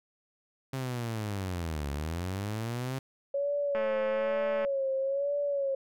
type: linear two-way sweep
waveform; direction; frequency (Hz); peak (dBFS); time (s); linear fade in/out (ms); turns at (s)
sawtooth; down then up; 134.8 to 69.3 to 134.8; -28; 0.73-2.99; 5; 1.9
type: tone with vibrato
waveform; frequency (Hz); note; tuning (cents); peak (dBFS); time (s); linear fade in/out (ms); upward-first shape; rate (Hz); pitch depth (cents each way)
sine; 554.4; C#5; 0; -27; 3.34-5.75; 5; sine; 1.1; 67
type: click train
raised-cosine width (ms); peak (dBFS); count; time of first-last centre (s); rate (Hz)
0.5; -23; 196; 3.75-4.649; 217
effects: none